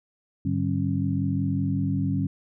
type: tone cluster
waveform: sine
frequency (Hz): 100.5 / 146.1 / 191.4 / 272.1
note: G2 / D3 / G3 / C#4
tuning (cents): +44 / -9 / -41 / -32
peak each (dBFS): -28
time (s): 0.45-2.27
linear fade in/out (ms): 5
effects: none